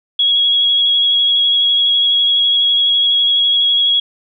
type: tone with vibrato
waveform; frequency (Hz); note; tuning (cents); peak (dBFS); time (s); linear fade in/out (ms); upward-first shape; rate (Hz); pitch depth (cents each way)
sine; 3322; G#7; 0; -10; 0.19-4; 5; sine; 12; 15
effects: none